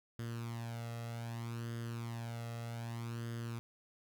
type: tone with flanger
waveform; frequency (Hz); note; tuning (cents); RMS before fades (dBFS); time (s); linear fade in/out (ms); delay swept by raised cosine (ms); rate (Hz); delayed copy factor
sawtooth; 116.6; A#2; +1; -42; 0.19-3.59; 0; 0.61 to 1.54; 0.64; +0.65
effects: none